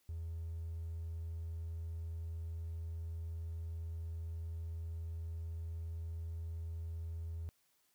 triangle tone with hard clipping, 82.41 Hz, E2, in tune, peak -40 dBFS, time 0.09-7.49 s, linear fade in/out 0 ms, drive 4 dB, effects white hiss -75 dBFS RMS until 7.94 s

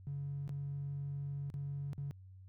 triangle tone with dropouts, 141.1 Hz, C#3, 31 cents sharp, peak -34 dBFS, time 0.07-2.11 s, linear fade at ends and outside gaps 0 ms, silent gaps 0.478-0.493 / 1.501-1.541 / 1.932-1.98 s, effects tanh soft clip ceiling -35 dBFS + added 94 Hz sine -52 dBFS peak until 2.48 s

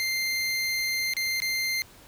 25% pulse tone with dropouts, 2093 Hz, C7, in tune, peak -22 dBFS, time 0-1.82 s, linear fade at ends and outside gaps 0 ms, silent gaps 1.136-1.167 / 1.402-1.42 s, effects pink hiss -52 dBFS RMS until 2.07 s

